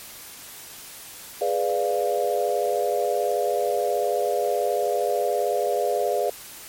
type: chord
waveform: sine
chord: G# diminished seventh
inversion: none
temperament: equal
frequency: 415.3 / 493.9 / 587.3 / 698.5 Hz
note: G#4 / B4 / D5 / F5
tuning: 0 / 0 / 0 / 0 cents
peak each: -26 dBFS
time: 1.41-6.3 s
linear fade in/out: 5 ms
effects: white hiss -41 dBFS RMS until 6.68 s + MP3 64 kbps